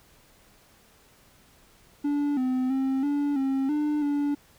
triangle tone with pitch steps, 289.3 / 256.1 / 266.3 / 287.9 / 268.8 / 298.3 / 288.4 Hz, D4 / C4 / C4 / D4 / C4 / D4 / D4, -26 / -37 / +31 / -34 / +47 / +27 / -31 cents, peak -21 dBFS, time 2.04-4.35 s, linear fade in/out 10 ms, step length 330 ms, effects pink hiss -58 dBFS RMS until 4.58 s

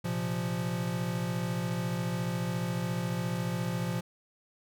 square chord, Bb suspended second, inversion none, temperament equal with one note detuned, 116.54 / 130.81 / 173.91 Hz, Bb2 / C3 / F3, 0 / 0 / -7 cents, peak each -36 / -38 / -33 dBFS, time 0.04-4.01 s, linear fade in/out 10 ms, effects none

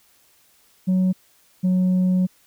sine tone pair in turn, 185.5 / 183.79 Hz, F#3 / F#3, +5 / -11 cents, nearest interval unison, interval 16 cents, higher first, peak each -13 dBFS, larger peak neither, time 0.87-1.13 / 1.63-2.27 s, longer second, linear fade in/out 20 ms, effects tanh soft clip ceiling -15 dBFS + white hiss -58 dBFS RMS until 2.46 s

